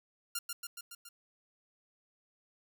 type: tone with echo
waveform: 5% pulse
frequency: 1398 Hz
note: F6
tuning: 1 cent sharp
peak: -22 dBFS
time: 0.35-0.39 s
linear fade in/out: 5 ms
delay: 140 ms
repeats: 5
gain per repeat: -3 dB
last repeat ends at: 1.09 s
effects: none